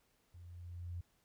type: tone with level ramp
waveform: sine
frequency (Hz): 87.31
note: F2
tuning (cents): 0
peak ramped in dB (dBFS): -52 to -39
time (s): 0.34-1.01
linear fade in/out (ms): 5
effects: pink hiss -75 dBFS RMS until 1.24 s